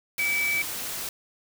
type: tone in noise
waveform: sine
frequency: 2300 Hz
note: D7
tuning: 37 cents flat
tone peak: -23 dBFS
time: 0.19-0.62 s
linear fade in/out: 2 ms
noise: white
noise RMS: -33 dBFS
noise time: 0.18-1.09 s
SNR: +7 dB
effects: none